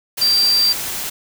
sine tone in noise, 4704 Hz, D8, 2 cents sharp, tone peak -12 dBFS, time 0.21-0.73 s, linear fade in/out 10 ms, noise white, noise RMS -25 dBFS, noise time 0.17-1.1 s, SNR +10 dB, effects none

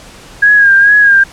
sine tone with vibrato, 1633 Hz, G#6, 30 cents flat, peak -3 dBFS, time 0.42-1.24 s, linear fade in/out 10 ms, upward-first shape sine, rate 2.3 Hz, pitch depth 50 cents each way, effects pink hiss -35 dBFS RMS until 1.32 s + low-pass 9000 Hz 12 dB/octave

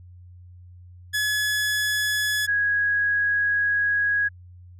sawtooth / sine tone pair in turn, 1700 / 1657.3 Hz, G#6 / G#6, +40 / -4 cents, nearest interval unison, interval 44 cents, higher first, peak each -18 / -19 dBFS, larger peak first, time 1.13-2.47 / 2.47-4.29 s, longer second, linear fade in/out 20 ms, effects added 89 Hz sine -43 dBFS peak until 4.79 s + resampled to 32000 Hz

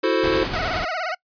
square chord, F# half-diminished seventh, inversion third, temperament equal, 329.6 / 370 / 440 / 523.3 Hz, E4 / F#4 / A4 / C5, 0 / 0 / 0 / 0 cents, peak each -24 dBFS, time 0.03-0.44 s, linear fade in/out 10 ms
pink noise with tremolo, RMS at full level -26 dBFS, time 0.23-0.85 s, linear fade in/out 10 ms, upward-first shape square, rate 10 Hz, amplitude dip 25%
20% pulse tone with vibrato, 684 Hz, F5, 36 cents flat, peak -19 dBFS, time 0.53-1.15 s, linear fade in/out 10 ms, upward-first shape sine, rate 17 Hz, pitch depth 160 cents each way
violet noise, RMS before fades -33 dBFS, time 0.58-0.94 s, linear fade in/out 10 ms
effects noise-tail reverb RT60 0.1 s tail -25 dB re dry + resampled to 11025 Hz

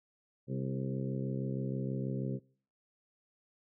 harmonic tone with a mistuned harmonic, 66.3 Hz, C2, 23 cents sharp, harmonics 2 / 3 / 4 / 5 / 6 / 7 / 8, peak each -35 / -39 / -42 / -47 / -44 / -48 / -47 dBFS, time 0.47-2.4 s, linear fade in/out 50 ms, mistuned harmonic 5, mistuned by +29 cents, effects noise-tail reverb RT60 0.5 s tail -24 dB re dry

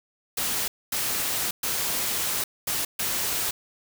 white noise bursts at uneven times, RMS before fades -27 dBFS, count 5, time 0.37-0.68 / 0.92-1.51 / 1.63-2.44 / 2.67-2.85 / 2.99-3.51 s, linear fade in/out 5 ms, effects none

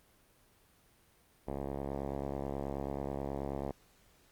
5% pulse tone with low-pass filter, 69.3 Hz, C#2, in tune, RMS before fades -38 dBFS, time 1.47-3.72 s, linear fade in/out 10 ms, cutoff 780 Hz, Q 0.85, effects pink hiss -66 dBFS RMS until 4.31 s + Opus 32 kbps

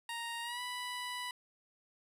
15% pulse tone with pitch glide, 932.3 to 987.7 Hz, A#5 to B5, 0 to 0 cents, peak -32 dBFS, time 0.09-1.31 s, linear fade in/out 2 ms, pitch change +100 cents, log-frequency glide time 0.42-0.61 s, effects resampled to 32000 Hz

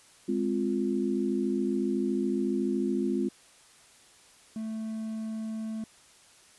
sine chord, F minor, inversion first, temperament equal, 207.7 / 261.6 / 349.2 Hz, Ab3 / C4 / F4, 0 / 0 / 0 cents, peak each -30 dBFS, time 0.28-3.29 s, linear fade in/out 10 ms
triangle tone, 220.2 Hz, A3, 2 cents sharp, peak -30 dBFS, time 4.56-5.84 s, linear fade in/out 2 ms
effects white hiss -57 dBFS RMS until 6.58 s + resampled to 24000 Hz

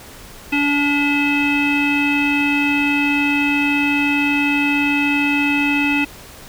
square tone with low-pass filter, 287 Hz, D4, 40 cents flat, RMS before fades -17 dBFS, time 0.52-6.05 s, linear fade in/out 10 ms, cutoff 2600 Hz, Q 8.3, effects pink hiss -39 dBFS RMS until 6.48 s

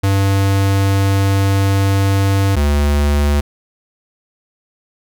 square tone pair in turn, 98 / 72.53 Hz, G2 / D2, 0 / -21 cents, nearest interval perfect fourth, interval 521 cents, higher first, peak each -12 dBFS, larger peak neither, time 0.03-2.56 / 2.56-3.41 s, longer first, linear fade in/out 10 ms, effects none

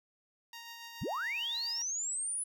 10% pulse tone with tremolo, 932.3 Hz, A#5, in tune, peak -36 dBFS, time 0.53-1.82 s, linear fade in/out 2 ms, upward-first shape sine, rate 7.1 Hz, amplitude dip 30%
sine linear sweep, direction up, 43.65 to 10100 Hz, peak -33 dBFS, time 1.01-2.44 s, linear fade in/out 10 ms
effects none

